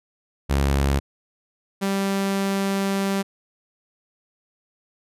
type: tone pair in turn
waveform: sawtooth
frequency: 69.3 / 196.01 Hz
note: C#2 / G3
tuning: 0 / 0 cents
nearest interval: octave + tritone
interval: 1800 cents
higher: second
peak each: -14 / -17 dBFS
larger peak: first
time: 0.49-1 / 1.81-3.23 s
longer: second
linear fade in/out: 20 ms
effects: resampled to 32000 Hz